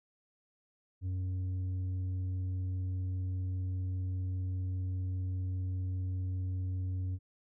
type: tone with tanh clipping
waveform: triangle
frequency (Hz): 92.5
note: F#2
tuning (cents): 0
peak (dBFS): -33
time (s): 1.01-7.19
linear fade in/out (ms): 50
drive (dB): 9
effects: none